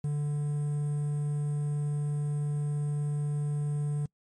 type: tone with quantisation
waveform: triangle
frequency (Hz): 146.83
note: D3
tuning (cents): 0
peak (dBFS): -25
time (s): 0.04-4.06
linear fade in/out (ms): 5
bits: 9
effects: noise-tail reverb RT60 0.1 s tail -25 dB re dry + MP3 48 kbps